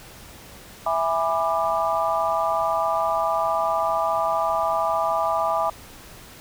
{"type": "chord", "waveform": "sine", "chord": "E dominant seventh", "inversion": "none", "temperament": "just", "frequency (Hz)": [659.3, 824.1, 988.9, 1186.7], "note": ["E5", "G#5", "B5", "D6"], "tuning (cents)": [0, -14, 2, 18], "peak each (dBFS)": [-24, -26, -27, -25], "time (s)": [0.86, 5.7], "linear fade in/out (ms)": 5, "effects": ["pink hiss -44 dBFS RMS until 6.4 s"]}